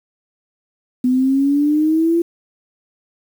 sine exponential sweep, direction up, 249.2 to 342.5 Hz, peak -12 dBFS, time 1.04-2.22 s, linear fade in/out 5 ms, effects 7-bit

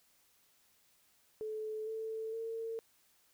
sine tone with pitch steps, 433.3 / 442.9 / 452.7 Hz, A4 / A4 / A4, -27 / +11 / +49 cents, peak -37 dBFS, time 1.41-2.79 s, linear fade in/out 0 ms, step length 460 ms, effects white hiss -70 dBFS RMS until 3.33 s

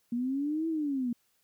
sine linear two-way sweep, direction up then down, 233.1 to 329.6 to 233.1 Hz, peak -28 dBFS, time 0.12-1.13 s, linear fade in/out 5 ms, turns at 0.68 s, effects white hiss -72 dBFS RMS until 1.43 s

